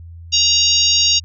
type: harmonic tone with a mistuned harmonic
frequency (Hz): 941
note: A#5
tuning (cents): +16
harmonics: 3 / 4 / 5 / 6 / 7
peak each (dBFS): -18 / -18 / -18 / -18 / -18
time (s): 0.32-1.2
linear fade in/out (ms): 20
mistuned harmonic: 6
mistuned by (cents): -24
effects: added 84 Hz sine -33 dBFS peak until 1.24 s